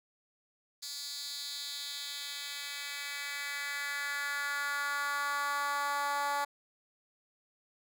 10% pulse tone with high-pass filter sweep, 285.6 Hz, D4, 48 cents flat, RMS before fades -36 dBFS, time 0.82-6.45 s, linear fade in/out 10 ms, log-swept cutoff 4900 to 830 Hz, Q 2.4, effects none

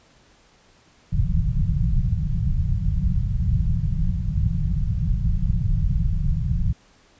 pink low-pass noise, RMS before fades -21 dBFS, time 1.12-6.73 s, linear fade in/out 5 ms, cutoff 180 Hz, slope 96 dB/octave, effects pink hiss -56 dBFS RMS until 7.19 s + resampled to 16000 Hz

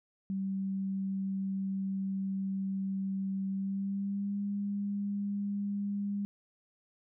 sine tone with pitch glide, 193.3 to 201.9 Hz, G3 to G#3, -24 to -49 cents, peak -31 dBFS, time 0.3-6.25 s, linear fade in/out 0 ms, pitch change +75 cents, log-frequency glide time 3.5-4.4 s, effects none

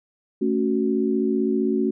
sine chord, F# minor, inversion first, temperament just, 222 / 277.5 / 370 Hz, A3 / C#4 / F#4, +16 / +2 / 0 cents, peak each -23 / -24 / -23 dBFS, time 0.41-1.91 s, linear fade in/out 10 ms, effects none

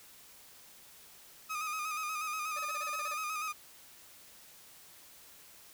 30% pulse tone with vibrato, 1244.5 Hz, D#6, in tune, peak -32 dBFS, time 1.49-3.53 s, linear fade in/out 20 ms, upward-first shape square, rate 8.3 Hz, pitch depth 40 cents each way
20% pulse tone bursts, 587.3 Hz, D5, in tune, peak -38 dBFS, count 10, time 2.56-3.142 s, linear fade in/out 5 ms, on 33 ms, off 28 ms
effects white hiss -56 dBFS RMS until 5.73 s

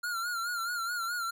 square tone with vibrato, 1400 Hz, F6, 4 cents sharp, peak -32 dBFS, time 0.03-1.31 s, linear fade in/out 10 ms, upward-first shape sine, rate 4.7 Hz, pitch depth 69 cents each way, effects none

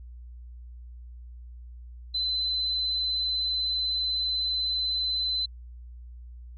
sine tone, 4042 Hz, B7, 39 cents sharp, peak -25 dBFS, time 2.14-5.46 s, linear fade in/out 10 ms, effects added 60 Hz sine -41 dBFS peak until 6.57 s

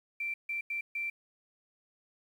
sine tone bursts at uneven times, 2349 Hz, D7, in tune, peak -32 dBFS, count 4, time 0.2-0.34 / 0.49-0.61 / 0.7-0.81 / 0.95-1.1 s, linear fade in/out 5 ms, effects 10-bit

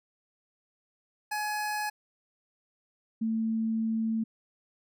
25% pulse / sine tone pair in turn, 843 / 223.3 Hz, G#5 / A3, +26 / +26 cents, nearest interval octave + major seventh, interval 2300 cents, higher first, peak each -26 dBFS, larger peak neither, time 1.31-1.9 / 3.21-4.24 s, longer second, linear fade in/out 10 ms, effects none

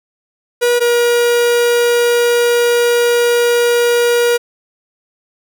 45% pulse tone pair in turn, 482.6 / 477.6 Hz, B4 / A#4, -40 / +42 cents, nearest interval unison, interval 18 cents, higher first, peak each -10 dBFS, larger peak neither, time 0.61-0.8 / 0.8-4.38 s, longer second, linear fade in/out 20 ms, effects none

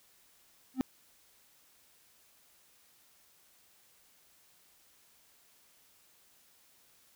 triangle tone with exponential growth, 259.4 Hz, C4, 15 cents flat, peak -20 dBFS, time 0.74-0.81 s, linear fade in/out 0 ms, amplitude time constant 15 ms, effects white hiss -65 dBFS RMS until 7.15 s

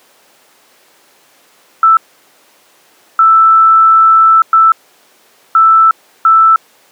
sine tone bursts at uneven times, 1322 Hz, E6, 5 cents sharp, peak -3 dBFS, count 5, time 1.83-1.97 / 3.19-4.42 / 4.53-4.72 / 5.55-5.91 / 6.25-6.56 s, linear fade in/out 2 ms, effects pink hiss -47 dBFS RMS until 6.91 s + high-pass 400 Hz 12 dB/octave

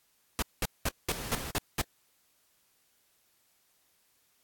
pink noise bursts, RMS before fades -29 dBFS, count 7, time 0.39-1.814 s, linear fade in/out 0 ms, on 32 ms, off 200 ms
pink noise, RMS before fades -39 dBFS, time 1.11-1.51 s, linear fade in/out 5 ms
effects white hiss -70 dBFS RMS until 4.43 s + AAC 64 kbps

